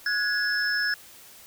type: tone cluster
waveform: sine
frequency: 1457 / 1670 / 5260 Hz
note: F#6 / G#6 / E8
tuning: -27 / +9 / -5 cents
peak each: -29 / -25 / -30 dBFS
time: 0.06-0.94 s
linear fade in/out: 2 ms
effects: white hiss -49 dBFS RMS until 1.46 s